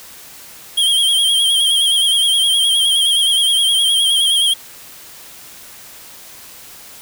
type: tone with vibrato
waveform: square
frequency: 3220 Hz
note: G7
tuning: 46 cents sharp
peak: -12 dBFS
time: 0.77-4.54 s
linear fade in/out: 10 ms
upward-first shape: sine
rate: 9.6 Hz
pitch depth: 56 cents each way
effects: white hiss -38 dBFS RMS until 7.01 s